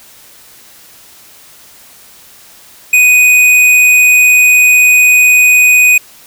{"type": "tone with tanh clipping", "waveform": "sine", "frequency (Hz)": 2489, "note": "D#7", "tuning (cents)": 0, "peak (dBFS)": -5, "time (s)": [2.93, 5.98], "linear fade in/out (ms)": 5, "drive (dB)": 15, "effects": ["white hiss -39 dBFS RMS until 6.26 s"]}